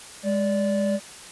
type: tone pair together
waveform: triangle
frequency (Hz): 205.4 / 581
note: G#3 / D5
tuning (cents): -19 / -19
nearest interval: octave + tritone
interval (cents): 1800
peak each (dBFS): -21 / -22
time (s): 0.23-1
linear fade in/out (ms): 50
effects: white hiss -42 dBFS RMS until 1.31 s + resampled to 24000 Hz